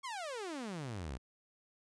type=exponential sweep; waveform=sawtooth; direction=down; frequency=1127 to 57.9 Hz; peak=-36 dBFS; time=0.03-1.18 s; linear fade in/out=20 ms; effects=resampled to 22050 Hz